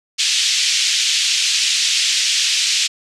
pink band-pass noise, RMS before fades -17 dBFS, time 0.18-2.88 s, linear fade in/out 20 ms, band 2700 to 7100 Hz, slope 24 dB/octave, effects low-pass 11000 Hz 12 dB/octave

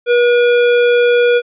square tone, 482.3 Hz, B4, 41 cents flat, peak -9 dBFS, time 0.06-1.42 s, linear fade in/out 50 ms, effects resampled to 8000 Hz

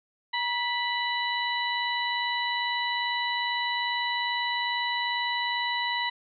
harmonic tone with a mistuned harmonic, 987.8 Hz, B5, in tune, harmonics 1 / 2 / 3 / 4, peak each -30 / -30 / -35 / -33 dBFS, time 0.33-6.1 s, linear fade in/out 10 ms, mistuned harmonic 1, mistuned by -59 cents, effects none

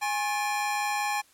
square tone cluster, 826 / 1078 / 1739 / 2373 Hz, G#5 / C#6 / A6 / D7, -10 / -49 / -21 / +17 cents, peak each -29 / -36 / -36 / -36 dBFS, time 0.01-1.22 s, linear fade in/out 20 ms, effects white hiss -60 dBFS RMS until 1.33 s + low-pass 12000 Hz 12 dB/octave

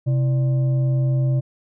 sine tone with frequency modulation, 130.81 Hz, C3, in tune, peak -16 dBFS, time 0.06-1.41 s, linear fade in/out 20 ms, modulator 459 Hz, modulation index 0.27, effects none

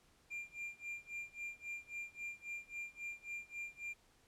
triangle tone with tremolo, 2389 Hz, D7, 29 cents sharp, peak -39 dBFS, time 0.3-3.94 s, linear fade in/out 20 ms, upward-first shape sine, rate 3.7 Hz, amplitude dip 95%, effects pink hiss -70 dBFS RMS until 4.27 s + low-pass 11000 Hz 12 dB/octave

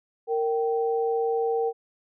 sine tone pair together, 461.5 / 776.1 Hz, A#4 / G5, -17 / -18 cents, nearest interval major sixth, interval 899 cents, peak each -23 / -29 dBFS, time 0.27-1.73 s, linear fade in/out 50 ms, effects none

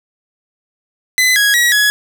sawtooth tone with pitch steps, 2017 / 1659 / 1916 / 1683 Hz, B6 / G#6 / A#6 / G#6, +36 / -2 / +47 / +23 cents, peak -6 dBFS, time 1.18-1.9 s, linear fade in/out 0 ms, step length 180 ms, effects none

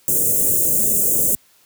white band-stop noise, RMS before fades -17 dBFS, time 0.08-1.35 s, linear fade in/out 0 ms, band 580 to 7000 Hz, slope 48 dB/octave, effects white hiss -55 dBFS RMS until 1.65 s + high-pass 60 Hz 12 dB/octave

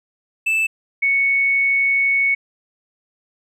triangle / sine tone pair in turn, 2637 / 2217 Hz, E7 / C#7, 0 / 0 cents, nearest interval minor third, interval 300 cents, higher first, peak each -14 dBFS, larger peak neither, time 0.46-0.67 / 1.02-2.35 s, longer second, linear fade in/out 10 ms, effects none

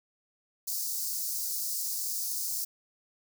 white high-pass noise, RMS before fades -33 dBFS, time 0.67-2.65 s, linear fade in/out 10 ms, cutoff 4600 Hz, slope 48 dB/octave, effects none

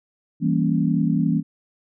sine chord, E diminished seventh, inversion none, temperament equal, 164.81 / 196 / 233.1 / 277.2 Hz, E3 / G3 / Bb3 / Db4, 0 / 0 / 0 / 0 cents, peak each -21 / -24 / -23 / -24 dBFS, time 0.4-1.43 s, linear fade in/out 50 ms, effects none

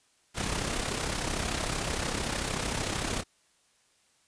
pink noise with amplitude modulation, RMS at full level -29 dBFS, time 0.34-3.24 s, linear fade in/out 50 ms, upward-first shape sine, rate 33.3 Hz, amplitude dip 55%, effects white hiss -67 dBFS RMS until 4.27 s + resampled to 22050 Hz

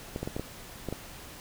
clicks, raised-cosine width 2 ms, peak -19 dBFS, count 7, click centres 0.161 / 0.23 / 0.275 / 0.365 / 0.396 / 0.887 / 0.926 s, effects pink hiss -46 dBFS RMS until 1.4 s

